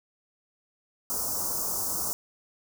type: band-stop noise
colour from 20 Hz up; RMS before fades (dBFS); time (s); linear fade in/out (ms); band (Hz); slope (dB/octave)
white; -30; 1.1-2.13; 0; 1300 to 5200; 48
effects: none